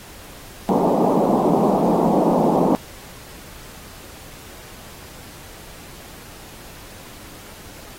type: band-pass noise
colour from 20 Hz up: pink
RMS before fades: -17 dBFS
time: 0.69-2.75 s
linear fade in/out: 0 ms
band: 170 to 960 Hz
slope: 48 dB/octave
effects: pink hiss -41 dBFS RMS until 7.98 s + AAC 48 kbps